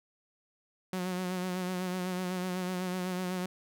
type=tone with vibrato; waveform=sawtooth; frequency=182.7 Hz; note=F#3; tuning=22 cents flat; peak=-28 dBFS; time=0.93-3.46 s; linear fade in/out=2 ms; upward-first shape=sine; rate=8 Hz; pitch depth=36 cents each way; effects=none

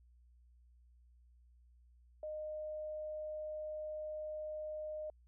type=tone; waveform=sine; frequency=614 Hz; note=D#5; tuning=23 cents flat; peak=-40 dBFS; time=2.23-5.1 s; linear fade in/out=2 ms; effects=added 60 Hz sine -62 dBFS peak until 5.27 s

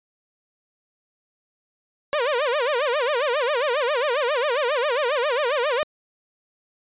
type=tone with vibrato; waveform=sawtooth; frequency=536 Hz; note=C5; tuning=42 cents sharp; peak=-16 dBFS; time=2.13-5.83 s; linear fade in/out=0 ms; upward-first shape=sine; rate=7.4 Hz; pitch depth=240 cents each way; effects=resampled to 8000 Hz

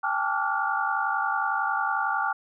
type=tone cluster; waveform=sine; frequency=794 / 872 / 1159 / 1387 / 1438 Hz; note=G5 / A5 / D6 / F6 / F#6; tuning=+22 / -16 / -23 / -12 / -50 cents; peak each=-30 dBFS; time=0.03-2.33 s; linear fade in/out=10 ms; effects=none

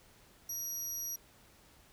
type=tone; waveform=30% pulse; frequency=5760 Hz; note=F#8; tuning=47 cents flat; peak=-33 dBFS; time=0.49-1.16 s; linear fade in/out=5 ms; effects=pink hiss -62 dBFS RMS until 1.92 s

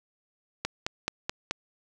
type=click train; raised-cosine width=0.2 ms; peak=-11 dBFS; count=5; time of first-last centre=0.65-1.51 s; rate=4.65 Hz; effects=none

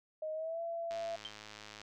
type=tone with pitch glide; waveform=sine; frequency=624 to 672.7 Hz; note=D#5 to E5; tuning=+5 to +35 cents; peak=-36 dBFS; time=0.22-1.16 s; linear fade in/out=5 ms; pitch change=+130 cents; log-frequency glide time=0.33-0.61 s
type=click train; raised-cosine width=0.2 ms; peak=-31 dBFS; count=97; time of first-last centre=0.91-1.816 s; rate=106 Hz
type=tone with exponential decay; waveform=sine; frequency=3136 Hz; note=G7; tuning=in tune; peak=-37 dBFS; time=1.25-1.35 s; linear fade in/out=2 ms; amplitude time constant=21 ms
effects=none

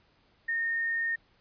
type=tone; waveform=sine; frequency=1836 Hz; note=A#6; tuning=27 cents flat; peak=-27 dBFS; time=0.48-1.16 s; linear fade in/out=10 ms; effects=pink hiss -66 dBFS RMS until 1.4 s + resampled to 11025 Hz

